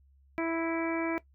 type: harmonic tone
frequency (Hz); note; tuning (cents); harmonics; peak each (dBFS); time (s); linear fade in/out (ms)
329.6; E4; 0; 1 / 2 / 3 / 4 / 5 / 6 / 7; -30 / -35 / -40 / -42 / -43 / -44 / -39; 0.38-1.18; 0
effects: noise-tail reverb RT60 0.1 s tail -17 dB re dry + added 68 Hz sine -59 dBFS peak until 1.34 s